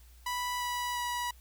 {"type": "tone with pitch steps", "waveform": "sawtooth", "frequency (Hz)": [986, 979.2, 972.4], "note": ["B5", "B5", "B5"], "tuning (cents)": [-3, -15, -27], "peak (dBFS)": -28, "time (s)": [0.26, 1.31], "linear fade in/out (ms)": 5, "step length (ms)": 350, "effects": ["added 60 Hz sine -53 dBFS peak until 1.4 s", "white hiss -63 dBFS RMS until 1.4 s"]}